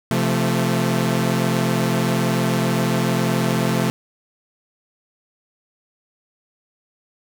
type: chord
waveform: sawtooth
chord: F major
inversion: second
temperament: equal with one note detuned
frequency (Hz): 130.81 / 172.01 / 220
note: C3 / F3 / A3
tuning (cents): 0 / -26 / 0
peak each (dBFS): -18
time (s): 0.11-3.9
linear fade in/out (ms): 0
effects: 8-bit